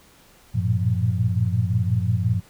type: tone cluster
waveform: sine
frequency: 95 / 113 / 118.7 / 173.8 Hz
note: F#2 / A2 / A#2 / F3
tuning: +46 / +47 / +32 / -8 cents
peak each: -23 / -22 / -26 / -28 dBFS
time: 0.54-2.41 s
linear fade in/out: 20 ms
effects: pink hiss -53 dBFS RMS until 2.49 s